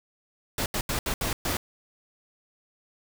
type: noise bursts at uneven times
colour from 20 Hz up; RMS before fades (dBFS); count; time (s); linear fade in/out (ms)
pink; -28; 6; 0.58-0.66 / 0.74-0.81 / 0.89-0.99 / 1.06-1.14 / 1.21-1.33 / 1.45-1.57; 2
effects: none